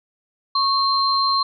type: tone pair together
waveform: sine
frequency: 1100 / 4153 Hz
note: C#6 / C8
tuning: -14 / -14 cents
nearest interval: octave + major seventh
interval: 2300 cents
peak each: -18 / -20 dBFS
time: 0.55-1.43 s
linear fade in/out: 5 ms
effects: none